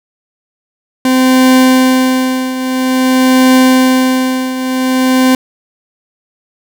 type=tone with tremolo; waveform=40% pulse; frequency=258.1 Hz; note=C4; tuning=23 cents flat; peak=-3 dBFS; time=1.05-5.35 s; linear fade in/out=2 ms; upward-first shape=triangle; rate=0.5 Hz; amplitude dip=75%; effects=none